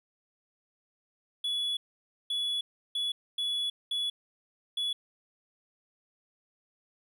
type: tone bursts at uneven times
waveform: triangle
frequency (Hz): 3402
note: G#7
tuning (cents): +41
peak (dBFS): -27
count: 6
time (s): 1.44-1.77 / 2.3-2.61 / 2.95-3.12 / 3.38-3.7 / 3.91-4.1 / 4.77-4.93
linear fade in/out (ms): 5
effects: none